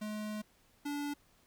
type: tone pair in turn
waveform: square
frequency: 212.4 / 289.1 Hz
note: G#3 / D4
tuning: +39 / -27 cents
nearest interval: perfect fourth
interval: 534 cents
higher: second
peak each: -38 / -36 dBFS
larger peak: second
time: 0.01-0.42 / 0.85-1.14 s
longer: first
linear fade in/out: 10 ms
effects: pink hiss -68 dBFS RMS until 1.46 s